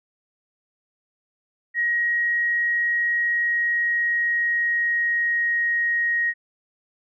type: tone with pitch glide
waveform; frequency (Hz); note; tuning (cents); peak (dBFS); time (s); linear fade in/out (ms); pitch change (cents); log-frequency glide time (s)
sine; 1892 to 1880; A#6 to A#6; +25 to +14; -19; 1.74-6.34; 50; -11; 3.17-5.62
effects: none